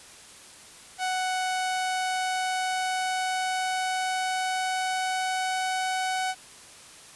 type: tone with pitch glide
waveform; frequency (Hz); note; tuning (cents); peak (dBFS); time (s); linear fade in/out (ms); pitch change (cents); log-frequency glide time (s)
sawtooth; 743 to 748.6; F#5 to F#5; +7 to +20; -22; 0.98-6.35; 50; +13; 1.51-5.91
effects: white hiss -48 dBFS RMS until 7.15 s + resampled to 24000 Hz